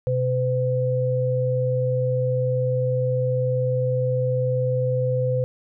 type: tone pair together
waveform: sine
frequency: 127 / 508 Hz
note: B2 / B4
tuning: +49 / +49 cents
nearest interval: 2 octaves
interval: 2400 cents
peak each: -22 / -22 dBFS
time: 0.07-5.44 s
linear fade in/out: 0 ms
effects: none